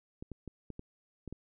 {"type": "clicks", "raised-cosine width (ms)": 3, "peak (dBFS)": -29, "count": 7, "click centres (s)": [0.225, 0.317, 0.477, 0.703, 0.794, 1.277, 1.326], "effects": []}